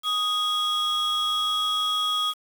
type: tone pair together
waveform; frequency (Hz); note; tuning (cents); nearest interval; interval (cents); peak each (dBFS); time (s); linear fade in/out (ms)
triangle; 1244.5 / 3322; D#6 / G#7; 0 / 0; octave + perfect fourth; 1700; -23 / -21; 0.03-2.34; 50
effects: tanh soft clip ceiling -18 dBFS + 7-bit